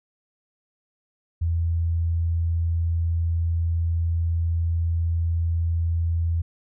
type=tone; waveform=sine; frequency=83.6 Hz; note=E2; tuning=25 cents sharp; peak=-20 dBFS; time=1.41-6.42 s; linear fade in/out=10 ms; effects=none